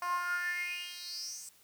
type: tone with high-pass filter sweep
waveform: 10% pulse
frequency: 353.8 Hz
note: F4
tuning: 23 cents sharp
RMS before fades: -37 dBFS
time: 0.02-1.49 s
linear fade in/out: 2 ms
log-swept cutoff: 900 to 7600 Hz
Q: 8
effects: white hiss -63 dBFS RMS until 1.63 s